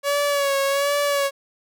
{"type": "tone with vibrato", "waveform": "sawtooth", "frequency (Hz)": 563, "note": "C#5", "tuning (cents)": 27, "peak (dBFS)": -15, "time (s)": [0.03, 1.31], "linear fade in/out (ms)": 50, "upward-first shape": "sine", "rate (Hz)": 1.3, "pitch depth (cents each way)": 42, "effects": []}